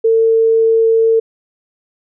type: tone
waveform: sine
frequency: 450.6 Hz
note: A4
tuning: 41 cents sharp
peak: -8 dBFS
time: 0.04-1.2 s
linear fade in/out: 10 ms
effects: none